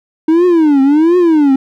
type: tone with vibrato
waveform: triangle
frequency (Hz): 311.1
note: D#4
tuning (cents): 0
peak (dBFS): -4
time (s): 0.28-1.56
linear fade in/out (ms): 5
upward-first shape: triangle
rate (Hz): 1.4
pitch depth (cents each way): 280
effects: none